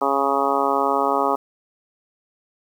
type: harmonic tone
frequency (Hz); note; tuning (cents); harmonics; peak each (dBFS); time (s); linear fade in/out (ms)
138.59; C#3; 0; 2 / 3 / 4 / 5 / 6 / 7 / 8 / 9; -28 / -25 / -26 / -26 / -24 / -26 / -25 / -25; 0.01-1.36; 10
effects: 8-bit